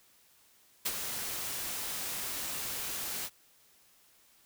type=noise with ADSR envelope; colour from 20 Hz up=white; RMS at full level=-30 dBFS; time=0.85-3.3 s; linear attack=11 ms; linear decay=47 ms; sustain=-7 dB; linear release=51 ms; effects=white hiss -64 dBFS RMS until 4.45 s